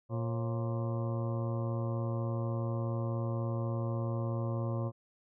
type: harmonic tone with a mistuned harmonic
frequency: 116.54 Hz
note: A#2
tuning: in tune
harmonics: 1 / 2 / 3 / 4 / 5 / 6 / 7 / 8 / 9 / 10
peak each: -32 / -41 / -42 / -50 / -41 / -50 / -55 / -53 / -47 / -54 dBFS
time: 0.09-4.92 s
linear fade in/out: 50 ms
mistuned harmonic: 5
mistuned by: -99 cents
effects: none